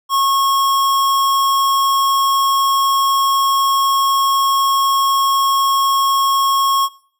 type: tone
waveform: square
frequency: 1092 Hz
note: C#6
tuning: 26 cents flat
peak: -14 dBFS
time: 0.09-6.89 s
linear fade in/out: 50 ms
effects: noise-tail reverb RT60 0.5 s tail -18 dB re dry